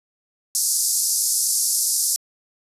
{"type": "band-pass noise", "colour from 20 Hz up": "white", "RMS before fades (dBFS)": -21, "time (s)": [0.55, 2.16], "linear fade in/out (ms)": 0, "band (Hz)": [4900, 12000], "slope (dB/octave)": 48, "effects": ["resampled to 32000 Hz"]}